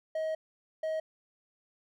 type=tone bursts at uneven times; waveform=triangle; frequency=633 Hz; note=D#5; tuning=30 cents sharp; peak=-28 dBFS; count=2; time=0.15-0.35 / 0.83-1 s; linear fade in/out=5 ms; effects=none